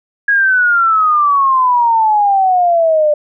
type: exponential sweep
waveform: sine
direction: down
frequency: 1661.2 to 590 Hz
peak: -8 dBFS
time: 0.28-3.14 s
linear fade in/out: 5 ms
effects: none